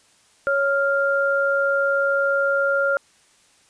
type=tone pair together; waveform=sine; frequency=555.1 / 1396.9 Hz; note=C#5 / F6; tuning=+2 / 0 cents; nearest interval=octave + major third; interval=1598 cents; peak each=-20 / -20 dBFS; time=0.47-2.97 s; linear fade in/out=0 ms; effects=white hiss -57 dBFS RMS until 3.69 s + resampled to 22050 Hz